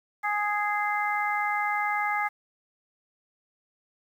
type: harmonic tone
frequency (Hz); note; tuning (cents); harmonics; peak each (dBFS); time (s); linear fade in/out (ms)
415.3; G#4; 0; 2 / 3 / 4 / 5; -28 / -31 / -33 / -30; 0.23-2.29; 20
effects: 9-bit